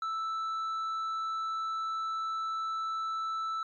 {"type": "tone with tanh clipping", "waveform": "sine", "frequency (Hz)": 1318.5, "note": "E6", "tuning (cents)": 0, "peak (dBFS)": -32, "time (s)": [0.02, 3.63], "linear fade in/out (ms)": 2, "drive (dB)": 5, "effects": ["MP3 96 kbps"]}